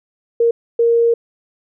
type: tone bursts at uneven times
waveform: sine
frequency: 466.2 Hz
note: A#4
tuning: in tune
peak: -10 dBFS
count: 2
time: 0.4-0.51 / 0.79-1.14 s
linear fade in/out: 5 ms
effects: none